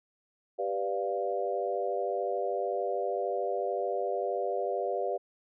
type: chord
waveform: sine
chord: G dominant seventh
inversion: none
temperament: equal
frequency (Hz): 392 / 493.9 / 587.3 / 698.5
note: G4 / B4 / D5 / F5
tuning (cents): 0 / 0 / 0 / 0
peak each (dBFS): -34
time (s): 0.58-5.18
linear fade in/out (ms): 20
effects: none